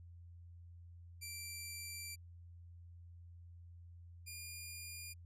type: tone pair in turn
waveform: 10% pulse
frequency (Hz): 2349 / 2414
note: D7 / D7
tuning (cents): 0 / +47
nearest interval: unison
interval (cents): 47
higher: second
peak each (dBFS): -36 / -38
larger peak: first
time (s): 1.21-2.16 / 4.26-5.14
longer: first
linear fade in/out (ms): 20
effects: added 86 Hz sine -53 dBFS peak until 5.25 s + resampled to 32000 Hz